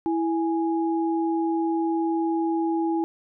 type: tone pair together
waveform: sine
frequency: 329.6 / 830.5 Hz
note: E4 / G#5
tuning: 0 / 0 cents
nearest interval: octave + major third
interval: 1600 cents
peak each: -22 / -29 dBFS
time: 0.06-3.04 s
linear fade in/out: 0 ms
effects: none